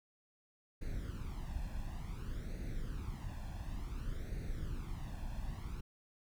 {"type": "noise with flanger", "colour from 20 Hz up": "brown", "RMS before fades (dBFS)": -41, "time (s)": [0.81, 5.81], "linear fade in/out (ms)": 10, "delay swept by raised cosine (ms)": [0.47, 1.19], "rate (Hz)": 0.56, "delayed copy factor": 0.7, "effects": []}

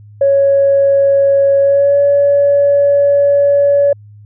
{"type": "tone with pitch glide", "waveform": "sine", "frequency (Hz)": [554.4, 567.4], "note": ["C#5", "C#5"], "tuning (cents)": [0, 40], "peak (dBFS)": -6, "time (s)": [0.21, 3.93], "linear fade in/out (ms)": 5, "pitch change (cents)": 40, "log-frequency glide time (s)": [1.6, 1.99], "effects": ["tanh soft clip ceiling -2 dBFS", "added 104 Hz sine -35 dBFS peak until 4.25 s"]}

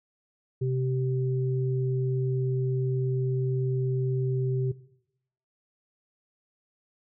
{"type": "tone pair together", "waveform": "sine", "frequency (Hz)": [129.75, 387.7], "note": ["C3", "G4"], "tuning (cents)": [-14, -19], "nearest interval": "octave + perfect fifth", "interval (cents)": 1895, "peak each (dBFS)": [-25, -31], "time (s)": [0.61, 4.72], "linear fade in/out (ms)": 10, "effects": ["noise-tail reverb RT60 0.8 s tail -18 dB re dry"]}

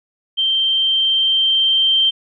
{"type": "tone with level ramp", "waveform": "sine", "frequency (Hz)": 3139, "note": "G7", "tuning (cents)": 2, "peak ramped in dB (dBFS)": [-14, -11], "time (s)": [0.37, 2.11], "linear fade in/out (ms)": 20, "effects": []}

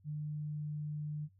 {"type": "tone", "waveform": "sine", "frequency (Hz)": 150.1, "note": "D3", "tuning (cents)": 38, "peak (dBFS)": -36, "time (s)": [0.04, 1.29], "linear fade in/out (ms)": 50, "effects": ["noise-tail reverb RT60 0.1 s tail -17 dB re dry", "added 95 Hz sine -63 dBFS peak until 1.39 s"]}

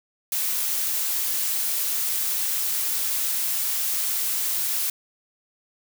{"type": "noise", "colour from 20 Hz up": "blue", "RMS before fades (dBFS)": -25, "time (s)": [0.32, 4.9], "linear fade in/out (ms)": 2, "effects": []}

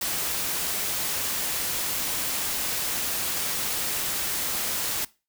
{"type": "noise", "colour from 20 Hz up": "white", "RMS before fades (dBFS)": -28, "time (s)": [0.01, 5.05], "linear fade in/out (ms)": 5, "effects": ["noise-tail reverb RT60 0.3 s tail -21 dB re dry"]}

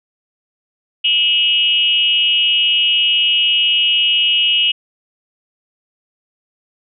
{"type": "tone with frequency modulation", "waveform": "sine", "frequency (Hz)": 2900, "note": "F#7", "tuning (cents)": -35, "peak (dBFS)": -11, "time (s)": [1.04, 4.72], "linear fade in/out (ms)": 10, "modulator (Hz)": 282, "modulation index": 0.76, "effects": []}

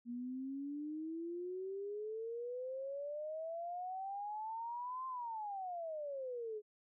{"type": "exponential two-way sweep", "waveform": "sine", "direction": "up then down", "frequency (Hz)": [236.2, 1051, 414.6], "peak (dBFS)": -40, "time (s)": [0.05, 6.62], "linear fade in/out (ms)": 50, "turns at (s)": 5.07, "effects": []}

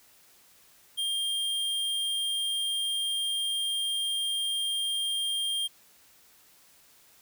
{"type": "tone", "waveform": "square", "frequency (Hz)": 3203, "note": "G7", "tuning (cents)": 37, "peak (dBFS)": -28, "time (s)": [0.97, 5.68], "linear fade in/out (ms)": 20, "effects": ["white hiss -59 dBFS RMS until 7.21 s"]}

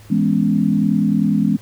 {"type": "chord", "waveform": "sine", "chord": "C# minor seventh", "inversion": "first", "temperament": "equal", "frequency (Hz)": [164.81, 207.7, 246.9, 277.2], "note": ["E3", "G#3", "B3", "C#4"], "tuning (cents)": [0, 0, 0, 0], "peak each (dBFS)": [-20, -16, -21, -21], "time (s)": [0.1, 1.57], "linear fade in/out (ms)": 10, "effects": ["added 106 Hz sine -41 dBFS peak until 1.61 s", "pink hiss -47 dBFS RMS until 1.61 s"]}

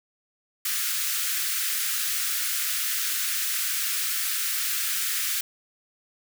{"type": "high-pass noise", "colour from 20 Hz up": "white", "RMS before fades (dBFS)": -27, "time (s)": [0.65, 5.41], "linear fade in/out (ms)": 5, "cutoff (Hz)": 1300, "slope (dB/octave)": 48, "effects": []}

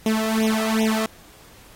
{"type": "tone with flanger", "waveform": "sawtooth", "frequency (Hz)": 220, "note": "A3", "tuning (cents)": 0, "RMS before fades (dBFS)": -21, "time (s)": [0.06, 1.06], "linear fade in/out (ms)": 2, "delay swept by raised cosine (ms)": [0.32, 1.62], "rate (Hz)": 2.6, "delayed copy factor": 0.85, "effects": ["pink hiss -49 dBFS RMS until 1.75 s", "AAC 48 kbps"]}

